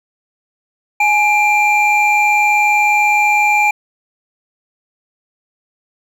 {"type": "tone pair together", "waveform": "triangle", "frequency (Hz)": [837.1, 2372], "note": ["G#5", "D7"], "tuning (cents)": [13, 17], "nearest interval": "octave + tritone", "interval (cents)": 1804, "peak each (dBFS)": -11, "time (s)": [1, 3.71], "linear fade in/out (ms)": 5, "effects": []}